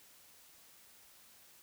silence, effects white hiss -61 dBFS RMS until 1.62 s

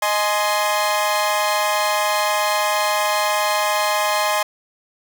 sawtooth chord, Ab major, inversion second, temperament equal with one note detuned, 622.3 / 837.8 / 1046.5 Hz, Eb5 / Ab5 / C6, 0 / +15 / 0 cents, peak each -18 dBFS, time 0.02-4.43 s, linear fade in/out 5 ms, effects none

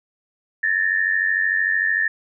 sine tone pair together, 1733.7 / 1827 Hz, A6 / A#6, -26 / -35 cents, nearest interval minor second, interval 91 cents, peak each -20 dBFS, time 0.63-2.08 s, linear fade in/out 5 ms, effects none

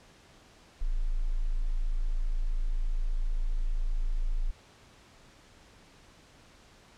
sine tone, 27.57 Hz, A0, 4 cents sharp, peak -25 dBFS, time 0.81-4.51 s, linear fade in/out 10 ms, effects pink hiss -57 dBFS RMS until 6.97 s + low-pass 7000 Hz 12 dB/octave

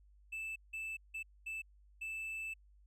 triangle tone bursts at uneven times, 2637 Hz, E7, in tune, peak -38 dBFS, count 5, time 0.32-0.56 / 0.73-0.97 / 1.14-1.23 / 1.46-1.62 / 2.01-2.54 s, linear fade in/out 10 ms, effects added 50 Hz sine -61 dBFS peak until 2.86 s

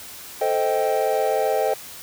triangle chord, A half-diminished seventh, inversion none, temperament equal with one note detuned, 440 / 523.3 / 629.8 / 784 Hz, A4 / C5 / Eb5 / G5, 0 / 0 / +21 / 0 cents, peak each -22 dBFS, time 0.41-1.74 s, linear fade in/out 5 ms, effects tanh soft clip ceiling -7 dBFS + white hiss -39 dBFS RMS until 2.02 s

